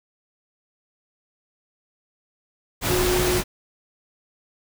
sine tone in noise, 362.3 Hz, F#4, 36 cents flat, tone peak -21 dBFS, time 2.87-3.42 s, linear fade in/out 50 ms, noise pink, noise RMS -23 dBFS, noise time 2.81-3.44 s, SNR -1 dB, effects none

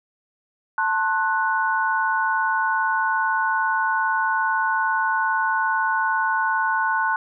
sine chord, F# diminished, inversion first, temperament just, 888 / 1065.6 / 1480 Hz, A5 / C6 / F#6, +16 / +31 / 0 cents, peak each -23 / -25 / -22 dBFS, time 0.78-7.16 s, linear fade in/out 2 ms, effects none

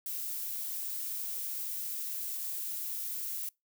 violet noise, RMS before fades -37 dBFS, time 0.06-3.49 s, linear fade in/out 2 ms, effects noise-tail reverb RT60 0.2 s tail -25 dB re dry

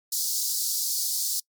pink high-pass noise, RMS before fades -27 dBFS, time 0.12-1.4 s, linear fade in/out 5 ms, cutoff 4400 Hz, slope 48 dB/octave, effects noise-tail reverb RT60 0.1 s tail -26 dB re dry + MP3 96 kbps

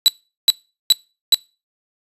40% pulse tone bursts, 3951 Hz, B7, in tune, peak -6 dBFS, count 4, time 0.06-1.344 s, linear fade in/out 0 ms, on 21 ms, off 400 ms, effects noise-tail reverb RT60 0.3 s tail -23 dB re dry + resampled to 32000 Hz

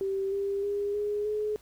sine tone with pitch steps, 389 / 397.4 / 406 / 414.8 / 423.7 Hz, G4 / G4 / G#4 / G#4 / G#4, -13 / +24 / -39 / -2 / +35 cents, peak -27 dBFS, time 0.01-1.56 s, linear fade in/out 0 ms, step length 310 ms, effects added 60 Hz sine -58 dBFS peak until 1.61 s + pink hiss -59 dBFS RMS until 1.61 s

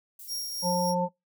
white high-pass noise, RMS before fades -45 dBFS, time 0.19-0.9 s, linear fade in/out 5 ms, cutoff 10000 Hz, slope 12 dB/octave
sawtooth tone with tremolo, 5588 Hz, F8, in tune, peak -28 dBFS, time 0.27-0.95 s, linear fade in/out 50 ms, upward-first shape sine, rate 3.3 Hz, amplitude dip 35%
harmonic tone, 178.1 Hz, F3, 34 cents sharp, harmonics 1 / 3 / 5, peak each -28 / -28 / -28 dBFS, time 0.62-1.09 s, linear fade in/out 50 ms
effects noise-tail reverb RT60 0.2 s tail -24 dB re dry

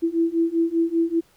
sine beating tone pair, 329.6 / 334.7 Hz, E4 / E4, 0 / +26 cents, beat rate 5.1 Hz, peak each -22 / -21 dBFS, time 0.02-1.21 s, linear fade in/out 20 ms, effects pink hiss -59 dBFS RMS until 1.36 s

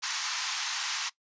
white band-pass noise, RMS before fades -33 dBFS, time 0.02-1.1 s, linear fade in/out 20 ms, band 840 to 6700 Hz, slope 48 dB/octave, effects noise-tail reverb RT60 0.1 s tail -19 dB re dry + resampled to 16000 Hz

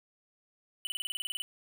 square tone bursts, 2979 Hz, F#7, 11 cents sharp, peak -33 dBFS, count 12, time 0.85-1.42 s, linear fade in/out 0 ms, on 20 ms, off 30 ms, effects none

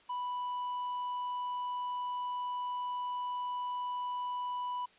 triangle tone, 987.8 Hz, B5, in tune, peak -32 dBFS, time 0.09-4.86 s, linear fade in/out 10 ms, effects white hiss -62 dBFS RMS until 4.98 s + resampled to 8000 Hz

